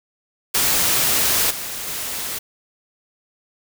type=noise with level steps; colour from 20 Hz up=white; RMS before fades=-18 / -29 / -27 dBFS; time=0.54-2.39 s; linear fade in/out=10 ms; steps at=1.5 / 1.87 s; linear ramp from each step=10 ms; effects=none